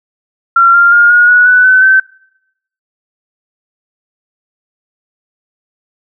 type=tone with pitch steps; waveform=sine; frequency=1370 / 1393.1 / 1416.7 / 1440.6 / 1464.9 / 1489.7 / 1514.9 / 1540.4 Hz; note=F6 / F6 / F6 / F#6 / F#6 / F#6 / F#6 / G6; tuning=-34 / -5 / +24 / -47 / -18 / +11 / +40 / -31 cents; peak=-3 dBFS; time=0.56-2 s; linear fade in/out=5 ms; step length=180 ms; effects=noise-tail reverb RT60 0.8 s tail -25 dB re dry